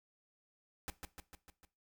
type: noise with echo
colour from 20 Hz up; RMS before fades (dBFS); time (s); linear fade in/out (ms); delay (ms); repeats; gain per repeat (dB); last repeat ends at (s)
pink; -41; 0.88-0.9; 0; 150; 5; -4; 1.65
effects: noise-tail reverb RT60 0.3 s tail -18 dB re dry